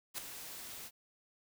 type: noise with ADSR envelope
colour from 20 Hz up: white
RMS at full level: -37 dBFS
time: 0.14-0.91 s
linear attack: 42 ms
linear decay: 3 ms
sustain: -10 dB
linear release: 53 ms
effects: none